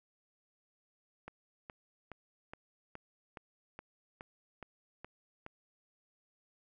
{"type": "click train", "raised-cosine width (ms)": 0.5, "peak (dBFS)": -30, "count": 11, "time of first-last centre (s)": [1.28, 5.464], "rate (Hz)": 2.39, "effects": []}